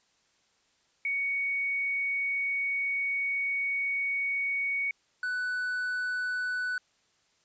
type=tone pair in turn; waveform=sine / triangle; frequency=2233 / 1490.3 Hz; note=C#7 / F#6; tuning=+12 / +12 cents; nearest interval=perfect fifth; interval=700 cents; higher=first; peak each=-27 dBFS; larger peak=neither; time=1.05-4.91 / 5.23-6.78 s; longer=first; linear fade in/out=2 ms; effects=white hiss -69 dBFS RMS until 7.44 s + resampled to 16000 Hz